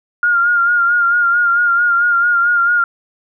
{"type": "tone with vibrato", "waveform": "sine", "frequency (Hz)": 1410, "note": "F6", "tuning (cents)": 16, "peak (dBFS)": -10, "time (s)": [0.23, 2.84], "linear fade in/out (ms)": 2, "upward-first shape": "sine", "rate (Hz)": 4.5, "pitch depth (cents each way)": 38, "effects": []}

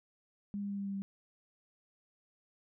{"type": "tone with pitch steps", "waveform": "sine", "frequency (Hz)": [202.6, 201.3, 200, 198.77, 197.52, 196.26], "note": ["G#3", "G3", "G3", "G3", "G3", "G3"], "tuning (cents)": [-43, 46, 35, 24, 13, 2], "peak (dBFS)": -35, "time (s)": [0.54, 1.02], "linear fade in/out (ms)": 0, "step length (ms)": 80, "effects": []}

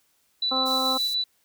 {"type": "tone with tremolo", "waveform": "sine", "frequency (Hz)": 3966, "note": "B7", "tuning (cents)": 7, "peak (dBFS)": -22, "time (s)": [0.42, 1.24], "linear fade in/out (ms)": 5, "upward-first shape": "square", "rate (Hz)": 6.9, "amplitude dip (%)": 30}
{"type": "harmonic tone", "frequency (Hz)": 260.9, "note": "C4", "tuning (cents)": -5, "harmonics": [1, 2, 3, 4, 5], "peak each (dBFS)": [-31, -31, -31, -31, -31], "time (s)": [0.51, 0.98], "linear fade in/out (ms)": 10}
{"type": "high-pass noise", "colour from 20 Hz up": "white", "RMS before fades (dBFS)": -38, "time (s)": [0.65, 1.15], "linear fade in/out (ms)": 20, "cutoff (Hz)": 4100, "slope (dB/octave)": 24}
{"effects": ["white hiss -67 dBFS RMS until 1.44 s"]}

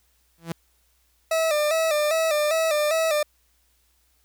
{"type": "tone with exponential growth", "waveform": "sawtooth", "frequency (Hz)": 166.5, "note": "E3", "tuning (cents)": 18, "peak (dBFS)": -21, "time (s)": [0.38, 0.52], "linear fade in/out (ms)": 0, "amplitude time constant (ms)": 30}
{"type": "tone with vibrato", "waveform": "40% pulse", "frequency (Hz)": 622.3, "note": "D#5", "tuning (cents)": 0, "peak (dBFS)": -19, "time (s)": [1.31, 3.23], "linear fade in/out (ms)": 5, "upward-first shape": "square", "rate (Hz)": 2.5, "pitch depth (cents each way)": 69}
{"effects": ["added 60 Hz sine -66 dBFS peak until 4.24 s", "white hiss -66 dBFS RMS until 4.24 s"]}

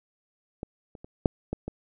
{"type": "clicks", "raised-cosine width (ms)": 2, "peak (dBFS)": [-20, -30, -29, -6, -16, -20], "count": 6, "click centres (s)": [0.631, 0.952, 1.045, 1.258, 1.53, 1.68], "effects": []}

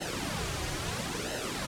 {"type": "noise with flanger", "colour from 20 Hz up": "pink", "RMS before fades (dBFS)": -34, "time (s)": [0, 1.67], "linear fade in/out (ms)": 20, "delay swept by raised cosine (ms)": [0.85, 4.55], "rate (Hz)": 0.75, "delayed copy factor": -0.75, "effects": ["low-pass 9000 Hz 12 dB/octave"]}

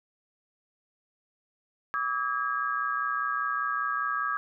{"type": "tone cluster", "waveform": "sine", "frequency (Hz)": [1151, 1276, 1633], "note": ["D6", "D#6", "G#6"], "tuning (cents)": [-35, 43, -30], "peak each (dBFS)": -31, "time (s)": [1.94, 4.37], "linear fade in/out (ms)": 0, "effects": []}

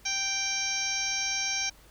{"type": "harmonic tone with a mistuned harmonic", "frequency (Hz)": 784, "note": "G5", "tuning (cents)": 0, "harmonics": [1, 2, 3, 4, 5, 6, 7, 8], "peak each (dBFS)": [-41, -40, -33, -40, -39, -42, -31, -35], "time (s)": [0.05, 1.7], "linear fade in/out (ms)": 10, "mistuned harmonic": 7, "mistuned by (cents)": 33, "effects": ["added 50 Hz sine -57 dBFS peak until 1.9 s", "pink hiss -57 dBFS RMS until 1.9 s"]}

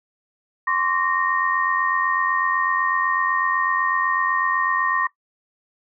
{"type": "tone cluster", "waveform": "sine", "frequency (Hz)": [1050, 1138, 1852], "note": ["C6", "C#6", "A#6"], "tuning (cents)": [6, 45, -12], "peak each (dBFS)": -23, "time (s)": [0.67, 5.07], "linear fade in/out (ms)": 5, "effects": ["noise-tail reverb RT60 0.1 s tail -17 dB re dry"]}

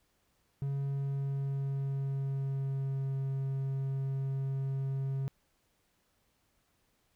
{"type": "tone with pitch glide", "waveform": "triangle", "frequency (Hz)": [138.59, 135.35], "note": ["C#3", "C#3"], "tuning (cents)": [0, -41], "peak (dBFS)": -29, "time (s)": [0.62, 5.28], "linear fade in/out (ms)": 0, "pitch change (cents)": -41, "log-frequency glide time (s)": [0.85, 3.17], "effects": ["pink hiss -74 dBFS RMS until 7.15 s"]}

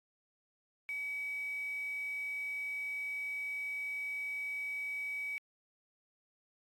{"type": "tone with quantisation", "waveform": "sine", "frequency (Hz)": 2275, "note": "C#7", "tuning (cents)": 44, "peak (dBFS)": -36, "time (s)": [0.89, 5.38], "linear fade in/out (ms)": 0, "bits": 9, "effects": ["AAC 64 kbps"]}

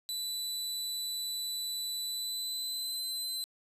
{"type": "tone with pitch glide", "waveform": "sawtooth", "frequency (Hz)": [3978, 4048], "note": ["B7", "B7"], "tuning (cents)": [12, 42], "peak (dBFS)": -31, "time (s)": [0.09, 3.44], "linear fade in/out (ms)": 0, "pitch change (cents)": 30, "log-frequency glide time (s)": [2.05, 3.01], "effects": ["resampled to 32000 Hz", "10-bit"]}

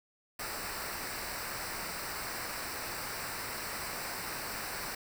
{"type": "noise with comb filter", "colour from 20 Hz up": "pink", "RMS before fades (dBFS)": -39, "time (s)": [0.39, 4.95], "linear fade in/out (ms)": 5, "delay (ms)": 0.3, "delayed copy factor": -0.7, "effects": []}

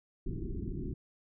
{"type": "low-pass noise", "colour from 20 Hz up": "pink", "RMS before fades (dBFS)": -37, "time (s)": [0.26, 0.94], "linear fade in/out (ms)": 5, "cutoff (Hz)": 400, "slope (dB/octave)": 96, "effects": []}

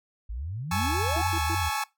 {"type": "exponential sweep", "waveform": "sine", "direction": "up", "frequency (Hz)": [49, 918], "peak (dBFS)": -31, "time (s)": [0.29, 1.28], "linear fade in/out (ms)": 10}
{"type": "tone with vibrato", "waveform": "sine", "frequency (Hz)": 84.1, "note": "E2", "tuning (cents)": 35, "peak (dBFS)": -28, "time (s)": [0.71, 1.7], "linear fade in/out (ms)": 20, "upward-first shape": "sine", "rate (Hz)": 3.8, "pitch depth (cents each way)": 170}
{"type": "chord", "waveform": "sawtooth", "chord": "A major seventh", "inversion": "third", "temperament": "equal with one note detuned", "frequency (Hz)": [830.6, 866.9, 1108.7, 1318.5], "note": ["G#5", "A5", "C#6", "E6"], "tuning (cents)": [0, -26, 0, 0], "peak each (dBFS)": [-28, -28, -29, -31], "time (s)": [0.71, 1.84], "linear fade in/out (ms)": 5}
{"type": "tone bursts", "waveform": "triangle", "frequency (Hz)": 330, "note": "E4", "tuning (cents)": 2, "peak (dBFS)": -30, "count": 3, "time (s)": [1.16, 1.551], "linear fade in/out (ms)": 5, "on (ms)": 57, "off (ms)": 110}
{"effects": ["noise-tail reverb RT60 0.2 s tail -21 dB re dry"]}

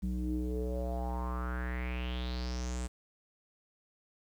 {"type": "tone with low-pass filter sweep", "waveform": "square", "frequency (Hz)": 61.74, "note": "B1", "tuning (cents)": 0, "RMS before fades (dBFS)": -35, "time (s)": [0.02, 2.88], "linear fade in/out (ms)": 20, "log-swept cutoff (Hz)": [210, 8400], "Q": 5.7, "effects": ["10-bit"]}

